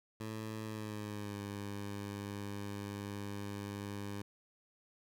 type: tone with pitch glide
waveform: 15% pulse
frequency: 109.2 to 101.3 Hz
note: A2 to G#2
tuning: -13 to -43 cents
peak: -34 dBFS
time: 0.2-4.22 s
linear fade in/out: 5 ms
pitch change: -130 cents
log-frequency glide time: 0.65-1.4 s
effects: none